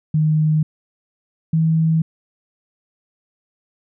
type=tone pair in turn; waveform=sine; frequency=154.8 / 160.97 Hz; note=D#3 / E3; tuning=-9 / -41 cents; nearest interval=minor second; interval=68 cents; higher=second; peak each=-13 dBFS; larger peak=neither; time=0.14-0.63 / 1.53-2.02 s; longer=neither; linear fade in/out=5 ms; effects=none